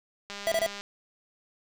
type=click train; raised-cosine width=0.2 ms; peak=-22 dBFS; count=104; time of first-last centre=0.3-0.81 s; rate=202 Hz
type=tone bursts; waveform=square; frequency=659.3 Hz; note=E5; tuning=in tune; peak=-24 dBFS; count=3; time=0.47-0.663 s; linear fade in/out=0 ms; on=47 ms; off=26 ms
effects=none